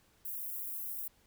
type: high-pass noise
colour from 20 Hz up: white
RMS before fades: -40 dBFS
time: 0.25-1.08 s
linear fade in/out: 5 ms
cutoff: 12000 Hz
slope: 24 dB/octave
effects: pink hiss -68 dBFS RMS until 1.26 s